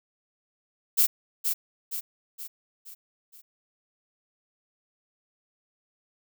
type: noise with echo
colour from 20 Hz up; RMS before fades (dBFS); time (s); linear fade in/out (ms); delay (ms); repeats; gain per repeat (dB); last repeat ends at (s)
violet; -20; 0.97-1.07; 20; 470; 5; -6; 3.42
effects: none